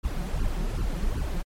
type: noise with flanger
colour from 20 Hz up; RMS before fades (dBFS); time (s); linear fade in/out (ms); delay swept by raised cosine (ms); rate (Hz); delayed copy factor
brown; -27; 0.03-1.43; 20; 0.66 to 5.66; 2.6; +0.95
effects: MP3 64 kbps